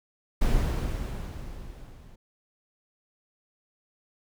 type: noise with level ramp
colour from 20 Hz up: brown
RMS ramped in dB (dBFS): -22 to -49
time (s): 0.41-2.16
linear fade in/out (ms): 10
effects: none